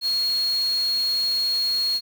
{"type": "tone in noise", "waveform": "sine", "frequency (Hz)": 4300, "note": "C8", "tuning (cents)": 47, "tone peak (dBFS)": -20, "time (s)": [0.01, 2.01], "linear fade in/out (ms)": 50, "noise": "white", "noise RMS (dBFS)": -38, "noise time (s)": [0.01, 2.01], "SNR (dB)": 15, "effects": []}